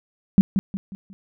sine tone with echo, 193.9 Hz, G3, 19 cents flat, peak -8 dBFS, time 0.38-0.41 s, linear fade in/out 0 ms, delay 180 ms, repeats 4, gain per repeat -8 dB, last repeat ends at 1.13 s, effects none

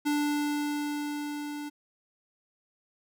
square tone with level ramp, 293.7 Hz, D4, in tune, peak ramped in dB -25 to -36 dBFS, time 0.05-1.7 s, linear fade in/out 20 ms, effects none

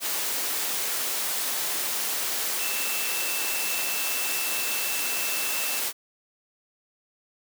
sine tone in noise, 2663 Hz, E7, 17 cents sharp, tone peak -33 dBFS, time 2.58-5.82 s, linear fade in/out 50 ms, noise white, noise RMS -28 dBFS, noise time 0-5.93 s, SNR -8 dB, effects high-pass 300 Hz 12 dB/octave

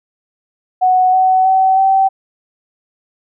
sine tone with pitch steps, 740 / 750.3 / 760.8 / 771.4 Hz, F#5 / F#5 / F#5 / G5, 0 / +24 / +48 / -28 cents, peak -8 dBFS, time 0.81-2.09 s, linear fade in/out 20 ms, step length 320 ms, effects none

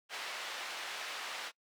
white band-pass noise, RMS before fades -42 dBFS, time 0.09-1.52 s, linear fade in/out 50 ms, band 620 to 3300 Hz, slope 12 dB/octave, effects noise-tail reverb RT60 0.1 s tail -23 dB re dry

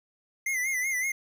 square tone with vibrato, 2064 Hz, C7, 24 cents flat, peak -27 dBFS, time 0.46-1.12 s, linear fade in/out 5 ms, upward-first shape sine, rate 5.3 Hz, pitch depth 82 cents each way, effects none

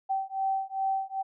sine beating tone pair, 772 / 774.5 Hz, G5 / G5, -27 / -21 cents, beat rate 2.5 Hz, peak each -30 dBFS, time 0.09-1.23 s, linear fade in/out 20 ms, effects none

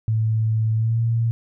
sine tone with pitch glide, 110.5 to 115.13 Hz, A2 to A#2, +8 to -21 cents, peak -17 dBFS, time 0.08-1.31 s, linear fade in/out 0 ms, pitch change +71 cents, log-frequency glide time 0.75-0.99 s, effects none

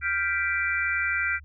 sine chord, G dominant seventh, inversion third, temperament equal, 1396.9 / 1568 / 1975.5 / 2349 Hz, F6 / G6 / B6 / D7, 0 / 0 / 0 / 0 cents, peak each -29 dBFS, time 0.01-1.4 s, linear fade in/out 50 ms, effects added 74 Hz sine -44 dBFS peak until 1.44 s

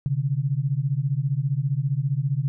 sine beating tone pair, 130.81 / 145.81 Hz, C3 / D3, 0 / -12 cents, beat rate 15 Hz, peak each -24 dBFS, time 0.06-2.48 s, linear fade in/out 0 ms, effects none

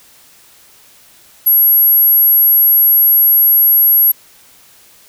sine tone, 11540 Hz, F#9, 44 cents flat, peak -6 dBFS, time 1.46-4.12 s, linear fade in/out 10 ms, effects white hiss -45 dBFS RMS until 5.08 s

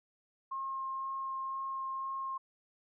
sine tone with vibrato, 1070 Hz, C6, 38 cents sharp, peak -35 dBFS, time 0.51-2.38 s, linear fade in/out 10 ms, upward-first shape sine, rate 2 Hz, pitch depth 8 cents each way, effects none

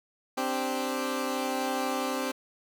15% pulse chord, C suspended second, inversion none, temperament equal, 261.6 / 293.7 / 392 Hz, C4 / D4 / G4, 0 / 0 / 0 cents, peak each -24 / -29 / -29 dBFS, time 0.37-2.32 s, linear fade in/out 10 ms, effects none

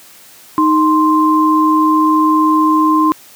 sine tone pair together, 311.1 / 1046.5 Hz, D#4 / C6, 0 / 0 cents, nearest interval octave + major sixth, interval 2100 cents, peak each -11 dBFS, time 0.58-3.12 s, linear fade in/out 0 ms, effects white hiss -41 dBFS RMS until 3.35 s + high-pass 100 Hz 12 dB/octave

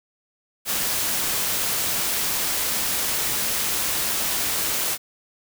white noise, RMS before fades -24 dBFS, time 0.65-4.98 s, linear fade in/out 50 ms, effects none

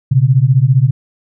sine beating tone pair, 123.47 / 138.47 Hz, B2 / C#3, 0 / -2 cents, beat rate 15 Hz, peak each -10 / -10 dBFS, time 0.11-0.91 s, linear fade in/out 10 ms, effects none

